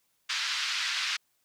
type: band-pass noise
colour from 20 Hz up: white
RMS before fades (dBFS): -31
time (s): 0.29-1.17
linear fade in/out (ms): 10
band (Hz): 1300 to 4900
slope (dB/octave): 24
effects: white hiss -73 dBFS RMS until 1.44 s